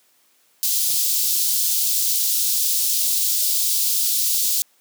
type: high-pass noise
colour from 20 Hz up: white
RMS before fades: -20 dBFS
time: 0.63-4.62 s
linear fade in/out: 0 ms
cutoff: 3800 Hz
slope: 24 dB/octave
effects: white hiss -60 dBFS RMS until 4.8 s + high-pass 200 Hz 12 dB/octave